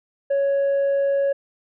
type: tone with tanh clipping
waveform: sine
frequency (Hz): 556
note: C#5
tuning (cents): +5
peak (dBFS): -18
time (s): 0.3-1.33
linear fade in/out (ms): 10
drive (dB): 2
effects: none